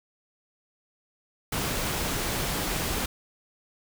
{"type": "noise", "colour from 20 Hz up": "pink", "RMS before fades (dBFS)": -29, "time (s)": [1.52, 3.06], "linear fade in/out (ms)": 5, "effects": []}